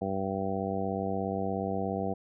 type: harmonic tone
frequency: 96.9 Hz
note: G2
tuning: 20 cents flat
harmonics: 1 / 2 / 3 / 4 / 5 / 6 / 7 / 8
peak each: -39 / -34 / -39 / -38 / -36 / -45 / -36 / -38 dBFS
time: 0.01-2.14 s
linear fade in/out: 10 ms
effects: none